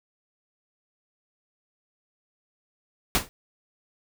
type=noise with exponential decay; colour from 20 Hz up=pink; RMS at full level=-17 dBFS; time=3.15-3.29 s; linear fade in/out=0 ms; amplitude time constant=30 ms; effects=none